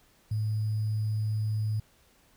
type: tone with sample-and-hold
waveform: sine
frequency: 107.5 Hz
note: A2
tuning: 40 cents flat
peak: -26 dBFS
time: 0.31-1.8 s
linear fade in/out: 5 ms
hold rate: 4900 Hz
effects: pink hiss -63 dBFS RMS until 2.36 s